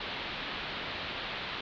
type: low-pass noise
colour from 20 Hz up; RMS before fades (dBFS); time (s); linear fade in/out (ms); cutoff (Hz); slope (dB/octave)
white; -38; 0-1.61; 5; 4000; 48
effects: none